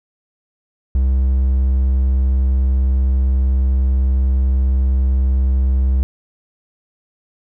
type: tone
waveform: triangle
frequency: 65.41 Hz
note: C2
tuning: in tune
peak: -10 dBFS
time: 0.95-6.03 s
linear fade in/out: 0 ms
effects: none